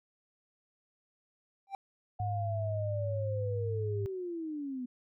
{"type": "tone with exponential growth", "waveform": "triangle", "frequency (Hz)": 784, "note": "G5", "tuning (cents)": 0, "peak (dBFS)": -29, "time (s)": [1.67, 1.75], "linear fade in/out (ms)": 1, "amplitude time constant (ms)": 17}
{"type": "linear sweep", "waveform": "sine", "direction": "down", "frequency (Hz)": [734, 243.5], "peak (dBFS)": -35, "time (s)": [2.19, 4.86], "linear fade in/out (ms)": 10}
{"type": "tone", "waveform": "sine", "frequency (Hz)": 103.83, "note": "G#2", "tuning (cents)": 0, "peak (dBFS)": -32, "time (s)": [2.2, 4.06], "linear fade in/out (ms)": 0}
{"effects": []}